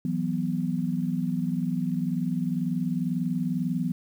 sine chord, E suspended second, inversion none, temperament equal, 164.81 / 185 / 246.9 Hz, E3 / F#3 / B3, 0 / 0 / 0 cents, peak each -29 dBFS, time 0.05-3.92 s, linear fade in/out 2 ms, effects 9-bit

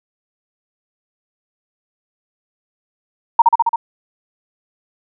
sine tone with echo, 928 Hz, A#5, 8 cents flat, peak -3 dBFS, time 3.39-3.42 s, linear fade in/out 5 ms, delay 68 ms, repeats 5, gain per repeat -2 dB, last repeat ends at 3.76 s, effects none

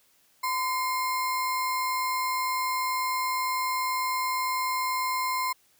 sine tone with sample-and-hold, 1021 Hz, C6, 43 cents flat, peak -25 dBFS, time 0.43-5.53 s, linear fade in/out 10 ms, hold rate 3150 Hz, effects white hiss -64 dBFS RMS until 5.79 s

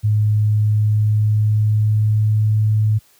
sine tone with pitch glide, 106.1 to 107.52 Hz, G#2 to A2, +38 to -39 cents, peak -12 dBFS, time 0.03-2.99 s, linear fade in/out 20 ms, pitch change +23 cents, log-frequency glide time 0.46-2.6 s, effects white hiss -54 dBFS RMS until 3.19 s + high-pass 60 Hz 12 dB/octave

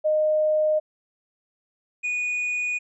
sine / triangle tone pair in turn, 616 / 2464 Hz, D#5 / D#7, -17 / -17 cents, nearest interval 2 octaves, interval 2400 cents, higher second, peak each -18 / -22 dBFS, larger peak first, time 0.04-0.8 / 2.03-2.79 s, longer neither, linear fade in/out 20 ms, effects resampled to 24000 Hz

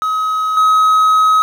triangle tone with level steps, 1272 Hz, D#6, 38 cents sharp, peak -12 / -6 dBFS, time 0.02-1.42 s, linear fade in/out 0 ms, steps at 0.57 s, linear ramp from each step 2 ms, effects 7-bit

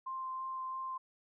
sine tone with vibrato, 1046.5 Hz, C6, in tune, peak -37 dBFS, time 0.06-0.98 s, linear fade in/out 10 ms, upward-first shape sine, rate 3 Hz, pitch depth 8 cents each way, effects none

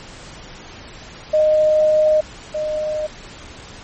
sine tone pair in turn, 616 / 613.3 Hz, D#5 / D#5, -17 / -25 cents, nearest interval unison, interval 8 cents, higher first, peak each -11 / -19 dBFS, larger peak first, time 1.33-2.21 / 2.54-3.07 s, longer first, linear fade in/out 10 ms, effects pink hiss -38 dBFS RMS until 3.83 s + MP3 32 kbps

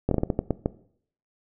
slowing click train, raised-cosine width 2 ms, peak -9 dBFS, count 9, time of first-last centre 0.09-0.659 s, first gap 23 ms, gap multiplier 1.31, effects noise-tail reverb RT60 0.6 s tail -18 dB re dry

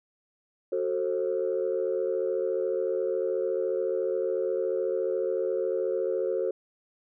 sine chord, F# diminished, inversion none, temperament just, 370 / 444 / 532.8 Hz, F#4 / A4 / C5, 0 / +16 / +31 cents, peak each -29 dBFS, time 0.72-6.51 s, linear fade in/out 5 ms, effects tanh soft clip ceiling -18 dBFS

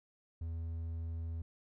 triangle tone, 82.41 Hz, E2, in tune, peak -35 dBFS, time 0.41-1.42 s, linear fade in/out 5 ms, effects none

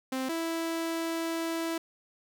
sawtooth tone pair in turn, 261.6 / 329.6 Hz, C4 / E4, 0 / 0 cents, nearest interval major third, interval 400 cents, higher second, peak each -26 dBFS, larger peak neither, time 0.12-0.29 / 0.29-1.78 s, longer second, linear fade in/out 5 ms, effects none

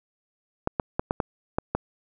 clicks, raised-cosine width 1 ms, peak -9 dBFS, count 7, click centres 0.674 / 0.798 / 0.995 / 1.109 / 1.202 / 1.585 / 1.75 s, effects none

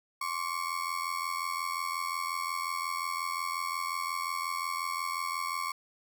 35% pulse ring-modulated tone, 1106 Hz, C#6, 4 cents flat, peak -27 dBFS, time 0.21-5.72 s, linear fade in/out 5 ms, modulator 42.8 Hz, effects none

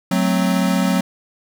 square chord, F# diminished, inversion none, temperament equal, 185 / 220 / 261.6 Hz, F#3 / A3 / C4, 0 / 0 / 0 cents, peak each -18 / -23 / -22 dBFS, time 0.11-1.01 s, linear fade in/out 5 ms, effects none

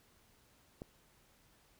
click, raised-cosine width 2 ms, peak -30 dBFS, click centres 0.819 s, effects pink hiss -68 dBFS RMS until 1.79 s

